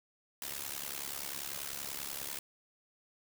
white noise with amplitude modulation, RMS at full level -37 dBFS, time 0.42-2.39 s, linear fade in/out 2 ms, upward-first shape sine, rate 70.3 Hz, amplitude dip 85%, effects none

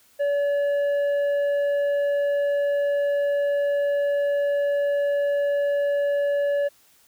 triangle tone with tanh clipping, 571 Hz, D5, 49 cents flat, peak -21 dBFS, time 0.19-6.69 s, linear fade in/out 20 ms, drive 10 dB, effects white hiss -58 dBFS RMS until 7.07 s

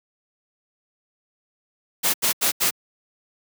white noise bursts, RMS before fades -20 dBFS, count 4, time 2.03-2.71 s, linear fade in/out 20 ms, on 110 ms, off 80 ms, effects high-pass 150 Hz 12 dB/octave

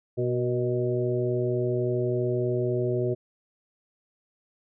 harmonic tone with a mistuned harmonic, 123.47 Hz, B2, in tune, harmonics 1 / 2 / 3 / 4 / 5, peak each -28 / -36 / -26 / -34 / -33 dBFS, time 0.17-3.15 s, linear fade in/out 20 ms, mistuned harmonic 4, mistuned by -40 cents, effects none

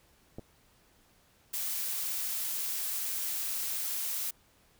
clicks, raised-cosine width 2 ms, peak -28 / -32 dBFS, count 2, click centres 0.385 / 0.394 s
blue noise, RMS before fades -34 dBFS, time 1.53-4.31 s, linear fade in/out 10 ms
effects pink hiss -65 dBFS RMS until 4.79 s

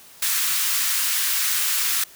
white high-pass noise, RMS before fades -22 dBFS, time 0.22-2.04 s, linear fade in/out 5 ms, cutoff 1200 Hz, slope 24 dB/octave, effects white hiss -47 dBFS RMS until 2.15 s

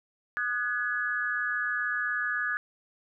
sine tone cluster, 1230 / 1477 / 1693 Hz, D#6 / F#6 / G#6, -20 / -3 / +33 cents, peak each -36 / -32 / -29 dBFS, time 0.37-2.57 s, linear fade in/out 0 ms, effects none

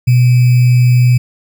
sine tone with sample-and-hold, 123.8 Hz, B2, 5 cents sharp, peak -5 dBFS, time 0.07-1.18 s, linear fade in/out 10 ms, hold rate 2450 Hz, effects none

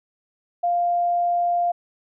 sine tone, 698.5 Hz, F5, in tune, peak -18 dBFS, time 0.63-1.72 s, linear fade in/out 10 ms, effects none

